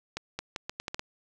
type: accelerating click train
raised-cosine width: 0.2 ms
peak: -16 dBFS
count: 8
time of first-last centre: 0.17-0.994 s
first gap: 220 ms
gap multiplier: 0.78
effects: none